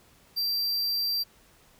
square tone, 4708 Hz, D8, 3 cents sharp, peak -26 dBFS, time 0.36-1.24 s, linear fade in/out 20 ms, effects pink hiss -59 dBFS RMS until 1.79 s

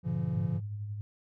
triangle chord, G diminished seventh, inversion none, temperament just, 98 / 117.6 / 141.12 / 169.34 Hz, G2 / Bb2 / Db3 / Fb3, 0 / +16 / +31 / +47 cents, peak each -36 / -34 / -32 / -30 dBFS, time 0.03-0.61 s, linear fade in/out 50 ms
sine tone with tremolo, 103.83 Hz, G#2, in tune, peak -33 dBFS, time 0.35-1.01 s, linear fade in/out 0 ms, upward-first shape sine, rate 11 Hz, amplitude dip 35%
effects none

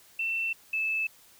sine tone pair in turn, 2684 / 2621 Hz, E7 / E7, +31 / -11 cents, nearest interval unison, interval 42 cents, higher first, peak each -27 / -26 dBFS, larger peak second, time 0.19-0.53 / 0.73-1.07 s, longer neither, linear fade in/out 5 ms, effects white hiss -57 dBFS RMS until 1.39 s

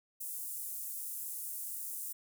pink high-pass noise, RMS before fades -41 dBFS, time 0.2-2.13 s, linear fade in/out 10 ms, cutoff 9100 Hz, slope 24 dB/octave, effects none

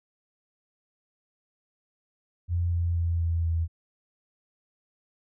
sine tone with pitch steps, 86.6 / 85.61 / 84.62 / 83.65 / 82.69 Hz, F2 / F2 / E2 / E2 / E2, -14 / -34 / +46 / +26 / +6 cents, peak -23 dBFS, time 2.48-3.68 s, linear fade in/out 50 ms, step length 240 ms, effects none

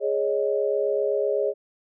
sine chord, Ab suspended fourth, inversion none, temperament equal, 415.3 / 554.4 / 622.3 Hz, Ab4 / Db5 / Eb5, 0 / 0 / 0 cents, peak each -24 / -25 / -28 dBFS, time 0-1.54 s, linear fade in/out 50 ms, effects none

